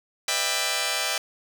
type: chord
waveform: 5% pulse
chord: E minor seventh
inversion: second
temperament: just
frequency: 494.4 / 593.3 / 659.3 / 791.1 Hz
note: B4 / D5 / E5 / G5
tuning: +2 / +18 / 0 / +16 cents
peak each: -22 / -19 / -18 / -17 dBFS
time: 0.28-1.18 s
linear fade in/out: 2 ms
effects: none